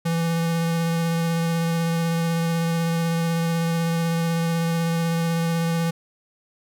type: tone with vibrato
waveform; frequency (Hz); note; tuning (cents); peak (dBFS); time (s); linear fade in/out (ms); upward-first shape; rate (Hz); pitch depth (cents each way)
square; 166.5; E3; +18; -21; 0.05-5.91; 10; sine; 16; 12
effects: none